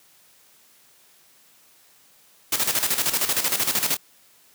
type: noise with tremolo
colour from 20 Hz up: white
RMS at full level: -21 dBFS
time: 2.52-3.97 s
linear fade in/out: 5 ms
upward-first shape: square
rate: 13 Hz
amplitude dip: 65%
effects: white hiss -56 dBFS RMS until 4.54 s + high-pass 100 Hz 12 dB/octave